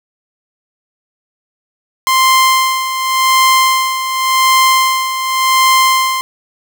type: tone with tremolo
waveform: sawtooth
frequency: 1046.5 Hz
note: C6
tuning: in tune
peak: -3 dBFS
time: 2.07-6.21 s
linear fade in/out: 0 ms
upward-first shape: sine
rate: 0.89 Hz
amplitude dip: 65%
effects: none